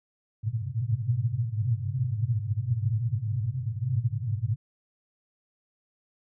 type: band-pass noise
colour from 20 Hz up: white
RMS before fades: -28 dBFS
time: 0.43-4.56 s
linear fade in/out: 10 ms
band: 100 to 130 Hz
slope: 96 dB/octave
effects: none